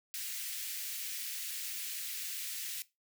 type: high-pass noise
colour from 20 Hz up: white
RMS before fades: -40 dBFS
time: 0.14-2.82 s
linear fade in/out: 0 ms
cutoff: 1900 Hz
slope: 24 dB/octave
effects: noise-tail reverb RT60 0.2 s tail -17 dB re dry